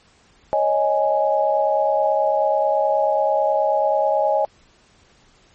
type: chord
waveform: sine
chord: C# suspended second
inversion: none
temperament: just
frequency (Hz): 554.4 / 623.7 / 831.5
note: C#5 / D#5 / G#5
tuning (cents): 0 / +4 / +2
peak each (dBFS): -21 / -19 / -20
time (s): 0.53-4.45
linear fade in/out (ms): 0
effects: pink hiss -55 dBFS RMS until 5.54 s + MP3 32 kbps